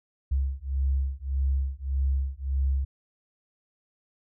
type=beating tone pair; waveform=sine; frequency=66.8 / 68.5 Hz; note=C2 / C#2; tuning=+36 / -20 cents; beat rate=1.7 Hz; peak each=-27 dBFS; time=0.31-2.85 s; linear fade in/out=10 ms; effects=none